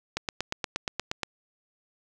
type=click train; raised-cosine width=0.2 ms; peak=-11 dBFS; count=10; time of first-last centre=0.17-1.233 s; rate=8.47 Hz; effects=none

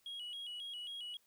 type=tone with vibrato; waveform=sine; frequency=3102 Hz; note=G7; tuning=19 cents flat; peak=-40 dBFS; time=0.06-1.17 s; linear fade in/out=2 ms; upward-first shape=square; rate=3.7 Hz; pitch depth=100 cents each way; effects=tanh soft clip ceiling -41 dBFS + white hiss -73 dBFS RMS until 1.26 s

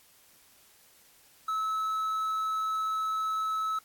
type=tone with quantisation; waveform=triangle; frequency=1298 Hz; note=E6; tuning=27 cents flat; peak=-26 dBFS; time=1.48-3.79 s; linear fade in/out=5 ms; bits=9; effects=white hiss -60 dBFS RMS until 3.84 s + AAC 64 kbps

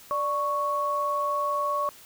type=tone pair together; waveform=sine; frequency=587.3 / 1109.3 Hz; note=D5 / C#6; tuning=0 / +1 cents; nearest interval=major seventh; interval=1101 cents; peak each=-30 / -25 dBFS; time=0.11-1.89 s; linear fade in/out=0 ms; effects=white hiss -50 dBFS RMS until 2.05 s

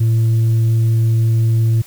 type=tone; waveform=sine; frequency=113.2 Hz; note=A2; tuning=50 cents sharp; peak=-8 dBFS; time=0-1.82 s; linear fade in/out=10 ms; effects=tanh soft clip ceiling -10 dBFS + white hiss -42 dBFS RMS until 1.86 s

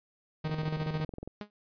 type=tone with tremolo; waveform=45% pulse; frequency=155.56 Hz; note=D#3; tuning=in tune; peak=-29 dBFS; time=0.44-1.05 s; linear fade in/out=10 ms; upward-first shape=square; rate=14 Hz; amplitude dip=50%
type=click train; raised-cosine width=2 ms; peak=-27 dBFS; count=19; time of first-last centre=0.45-1.276 s; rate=21.8 Hz
type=tone with exponential decay; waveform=sawtooth; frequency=207.7 Hz; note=G#3; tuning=in tune; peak=-30 dBFS; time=1.41-1.5 s; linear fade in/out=0 ms; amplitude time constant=19 ms
effects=resampled to 11025 Hz

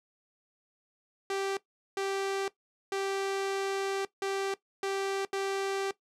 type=tone bursts at uneven times; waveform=sawtooth; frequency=390.9 Hz; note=G4; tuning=5 cents flat; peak=-26 dBFS; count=6; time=1.3-1.57 / 1.97-2.48 / 2.92-4.05 / 4.22-4.54 / 4.83-5.25 / 5.33-5.91 s; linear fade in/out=2 ms; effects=noise-tail reverb RT60 0.1 s tail -17 dB re dry + low-pass 8000 Hz 12 dB/octave

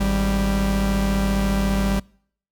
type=tone pair together; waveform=45% pulse; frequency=52.65 / 196 Hz; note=G#1 / G3; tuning=+24 / 0 cents; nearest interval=octave + major seventh; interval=2276 cents; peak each=-21 dBFS; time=0-2 s; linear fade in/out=10 ms; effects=noise-tail reverb RT60 0.6 s tail -26 dB re dry

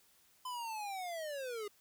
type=linear sweep; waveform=square; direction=down; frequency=1022 to 402.1 Hz; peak=-40 dBFS; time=0.45-1.68 s; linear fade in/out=5 ms; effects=white hiss -68 dBFS RMS until 1.8 s

